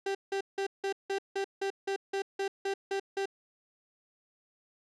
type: tone bursts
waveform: 35% pulse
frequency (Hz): 392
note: G4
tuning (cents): 0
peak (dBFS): -28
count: 13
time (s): 0.06-3.257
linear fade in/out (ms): 5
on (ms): 89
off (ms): 170
effects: low-pass 6000 Hz 12 dB/octave